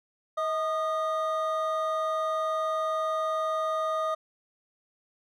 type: tone pair together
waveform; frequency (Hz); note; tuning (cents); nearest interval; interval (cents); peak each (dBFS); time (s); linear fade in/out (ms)
triangle; 635.8 / 1229; D#5 / D#6; +37 / -22; major seventh; 1141; -27; 0.37-4.15; 10
effects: none